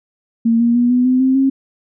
sine tone with pitch steps, 229.4 / 235.6 / 241.9 / 248.4 / 255.1 / 262 / 269 Hz, A#3 / A#3 / B3 / B3 / C4 / C4 / C4, -28 / +19 / -36 / +10 / -44 / +2 / +48 cents, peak -10 dBFS, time 0.45-1.5 s, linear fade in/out 10 ms, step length 150 ms, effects none

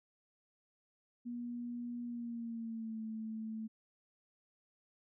sine tone with pitch glide, 240.3 to 220.4 Hz, B3 to A3, -47 to +3 cents, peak -39 dBFS, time 1.25-3.68 s, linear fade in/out 20 ms, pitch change -150 cents, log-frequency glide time 2.04-3.01 s, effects none

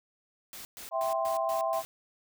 white noise bursts, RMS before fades -44 dBFS, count 6, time 0.53-1.85 s, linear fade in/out 0 ms, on 120 ms, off 120 ms
sine chord, C major, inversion first, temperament equal, 659.3 / 784 / 1046.5 Hz, E5 / G5 / C6, 0 / 0 / 0 cents, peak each -29 / -33 / -33 dBFS, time 0.91-1.83 s, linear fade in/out 50 ms
effects none

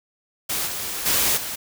white noise with level steps, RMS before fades -25 / -29 / -20 / -30 dBFS, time 0.49-1.56 s, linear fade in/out 10 ms, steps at 0.66 / 1.05 / 1.36 s, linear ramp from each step 20 ms, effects none

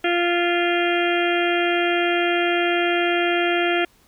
harmonic tone with a mistuned harmonic, 347.4 Hz, F4, 9 cents flat, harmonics 1 / 2 / 4 / 5 / 6 / 7 / 8 / 9, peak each -21 / -24 / -27 / -28 / -29 / -29 / -30 / -31 dBFS, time 0.04-3.85 s, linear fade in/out 5 ms, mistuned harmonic 9, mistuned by +50 cents, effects pink hiss -57 dBFS RMS until 4.07 s

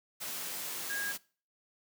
sine tone in noise, 1635 Hz, G#6, 28 cents flat, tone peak -34 dBFS, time 0.89-1.13 s, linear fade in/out 20 ms, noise white, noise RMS -39 dBFS, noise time 0.2-1.18 s, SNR +2 dB, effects noise-tail reverb RT60 0.4 s tail -22 dB re dry + high-pass 150 Hz 12 dB/octave

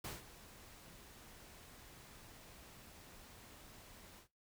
pink noise with ADSR envelope, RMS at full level -44 dBFS, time 0.04-4.28 s, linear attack 7 ms, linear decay 170 ms, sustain -14 dB, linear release 98 ms, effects noise-tail reverb RT60 0.2 s tail -17 dB re dry

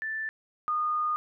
sine tone pair in turn, 1763 / 1225.7 Hz, A6 / D#6, +3 / -26 cents, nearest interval tritone, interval 629 cents, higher first, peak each -30 / -25 dBFS, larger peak second, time 0.02-0.29 / 0.68-1.16 s, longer second, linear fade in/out 0 ms, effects none

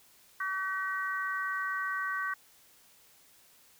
harmonic tone, 380.7 Hz, F#4, 49 cents sharp, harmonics 3 / 4 / 5, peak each -35 / -34 / -37 dBFS, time 0.4-2.34 s, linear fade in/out 5 ms, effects white hiss -61 dBFS RMS until 3.79 s

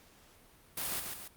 white noise with echo, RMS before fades -36 dBFS, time 0.77-1 s, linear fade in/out 5 ms, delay 140 ms, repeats 2, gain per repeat -5 dB, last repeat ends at 1.28 s, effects pink hiss -61 dBFS RMS until 1.36 s + Opus 48 kbps

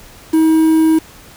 triangle tone with quantisation, 318.8 Hz, D#4, 42 cents sharp, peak -6 dBFS, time 0.33-0.99 s, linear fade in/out 10 ms, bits 5, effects pink hiss -40 dBFS RMS until 1.36 s

